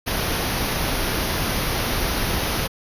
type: band-stop noise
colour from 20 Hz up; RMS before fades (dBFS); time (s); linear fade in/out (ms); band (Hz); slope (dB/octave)
pink; -23; 0.06-2.68; 20; 6300 to 9500; 96
effects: resampled to 32000 Hz